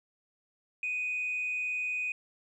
sine tone with frequency modulation, 2489 Hz, D#7, in tune, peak -29 dBFS, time 0.83-2.12 s, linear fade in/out 2 ms, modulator 150 Hz, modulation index 0.26, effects tanh soft clip ceiling -26 dBFS

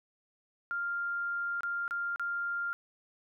sine tone with dropouts, 1396.9 Hz, F6, in tune, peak -31 dBFS, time 0.71-2.73 s, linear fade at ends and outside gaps 0 ms, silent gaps 1.607-1.633 / 1.879-1.909 / 2.16-2.196 s, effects none

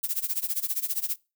violet noise with tremolo, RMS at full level -26 dBFS, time 0.03-1.16 s, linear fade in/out 10 ms, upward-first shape sine, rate 15 Hz, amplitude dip 90%, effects noise-tail reverb RT60 0.3 s tail -25 dB re dry

